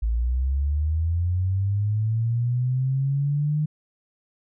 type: linear sweep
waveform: sine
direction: up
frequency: 54 to 153.2 Hz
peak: -20 dBFS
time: 0.02-3.66 s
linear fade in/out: 10 ms
effects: none